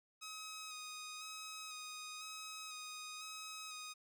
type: tone with vibrato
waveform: 10% pulse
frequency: 1260 Hz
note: D#6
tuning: 21 cents sharp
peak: -38 dBFS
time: 0.21-3.94 s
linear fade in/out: 20 ms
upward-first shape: square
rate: 1 Hz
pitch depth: 19 cents each way
effects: none